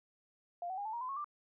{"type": "tone with pitch steps", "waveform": "sine", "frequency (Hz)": [698.5, 753, 811.7, 875, 943.2, 1016.8, 1096.1, 1181.5], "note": ["F5", "F#5", "G#5", "A5", "A#5", "C6", "C#6", "D6"], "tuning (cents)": [0, 30, -40, -10, 20, -50, -20, 10], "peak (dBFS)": -37, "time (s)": [0.62, 1.244], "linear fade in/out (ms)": 2, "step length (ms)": 78, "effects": []}